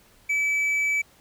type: tone with hard clipping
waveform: sine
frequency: 2300 Hz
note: D7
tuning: 37 cents flat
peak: -22 dBFS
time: 0.29-1.02 s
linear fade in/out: 10 ms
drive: 3 dB
effects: pink hiss -57 dBFS RMS until 1.2 s